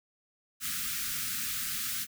white band-stop noise, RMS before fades -34 dBFS, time 0.6-2.07 s, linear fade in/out 50 ms, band 270 to 1200 Hz, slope 96 dB/octave, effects none

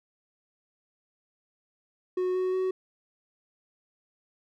triangle tone with pitch steps, 366.6 / 370.2 / 373.9 Hz, F#4 / F#4 / F#4, -16 / +1 / +18 cents, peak -23 dBFS, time 2.17-2.71 s, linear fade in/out 5 ms, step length 180 ms, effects none

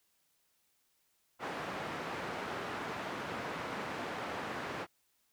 white band-pass noise, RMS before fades -40 dBFS, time 1.39-4.87 s, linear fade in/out 50 ms, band 120 to 1400 Hz, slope 12 dB/octave, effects white hiss -75 dBFS RMS until 5.32 s

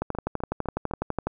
two click trains, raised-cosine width 1 ms, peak -20 / -12 dBFS, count 4 / 16, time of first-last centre 0.15-0.911 / 0.02-1.27 s, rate 3.94 / 12 Hz, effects none

